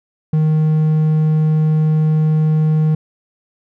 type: tone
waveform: triangle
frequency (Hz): 155.56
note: D#3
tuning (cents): 0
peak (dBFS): -9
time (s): 0.33-2.95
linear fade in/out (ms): 5
effects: none